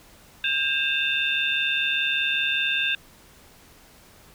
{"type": "tone cluster", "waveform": "sine", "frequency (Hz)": [1601, 2611, 2756, 3591], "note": ["G6", "E7", "F7", "A7"], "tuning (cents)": [36, -17, -24, 35], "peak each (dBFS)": -27, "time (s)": [0.44, 2.95], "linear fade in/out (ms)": 2, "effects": ["pink hiss -52 dBFS RMS until 4.34 s"]}